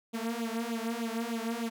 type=tone with flanger; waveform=sawtooth; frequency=230 Hz; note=A#3; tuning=23 cents flat; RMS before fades=-34 dBFS; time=0.13-1.7 s; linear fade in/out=20 ms; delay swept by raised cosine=0.27 to 4.27 ms; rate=3.3 Hz; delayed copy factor=+0.9; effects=none